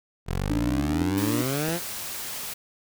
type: exponential sweep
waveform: 15% pulse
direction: up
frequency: 41.48 to 179.2 Hz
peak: -19 dBFS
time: 0.26-1.8 s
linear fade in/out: 50 ms
type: tone with tremolo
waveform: sine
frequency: 293.8 Hz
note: D4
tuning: 1 cent sharp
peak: -22 dBFS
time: 0.5-1.42 s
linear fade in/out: 5 ms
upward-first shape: triangle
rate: 18 Hz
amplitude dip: 60%
type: clicks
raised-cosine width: 2 ms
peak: -22 dBFS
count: 3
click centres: 0.929 / 1.018 / 1.687 s
type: noise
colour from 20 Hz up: white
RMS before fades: -34 dBFS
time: 1.17-2.54 s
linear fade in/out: 10 ms
effects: none